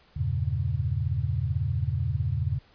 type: chord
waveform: sine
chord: E diminished seventh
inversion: none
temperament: equal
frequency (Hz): 82.41 / 98 / 116.54 / 138.59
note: E2 / G2 / Bb2 / Db3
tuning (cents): 0 / 0 / 0 / 0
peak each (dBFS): -30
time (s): 0.16-2.59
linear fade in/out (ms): 10
effects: pink hiss -59 dBFS RMS until 2.74 s + resampled to 11025 Hz